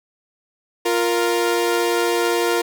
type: tone pair together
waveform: sawtooth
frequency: 349.2 / 466.9 Hz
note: F4 / A#4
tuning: 0 / +3 cents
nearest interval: perfect fourth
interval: 503 cents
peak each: -16 dBFS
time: 0.85-2.62 s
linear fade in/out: 10 ms
effects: none